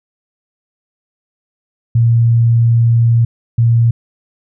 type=tone bursts at uneven times; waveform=sine; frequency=116.54 Hz; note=A#2; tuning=in tune; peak=-7 dBFS; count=2; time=1.95-3.25 / 3.58-3.91 s; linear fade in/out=5 ms; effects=none